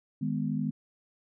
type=chord; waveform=sine; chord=G# minor; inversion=second; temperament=just; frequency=155.74 / 207.7 / 249.2 Hz; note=D#3 / G#3 / B3; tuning=+2 / 0 / +16 cents; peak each=-32 dBFS; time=0.21-0.71 s; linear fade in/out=10 ms; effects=none